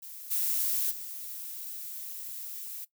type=noise with level steps; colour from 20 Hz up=violet; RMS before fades=-44 / -29 / -40 dBFS; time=0.02-2.85 s; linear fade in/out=10 ms; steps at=0.3 / 0.9 s; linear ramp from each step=20 ms; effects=noise-tail reverb RT60 0.1 s tail -17 dB re dry